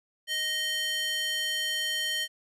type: tone with high-pass filter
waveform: square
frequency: 622.3 Hz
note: D#5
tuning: in tune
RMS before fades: -30 dBFS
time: 0.27-2.28 s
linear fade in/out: 50 ms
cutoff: 2500 Hz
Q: 7.6
effects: resampled to 32000 Hz